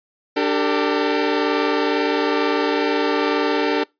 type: chord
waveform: sawtooth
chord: D suspended fourth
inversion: none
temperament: equal with one note detuned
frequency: 293.7 / 392 / 451.6 Hz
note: D4 / G4 / A4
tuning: 0 / 0 / +45 cents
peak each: -17 / -19 / -17 dBFS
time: 0.36-3.84 s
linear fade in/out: 10 ms
effects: noise-tail reverb RT60 0.2 s tail -24 dB re dry + resampled to 11025 Hz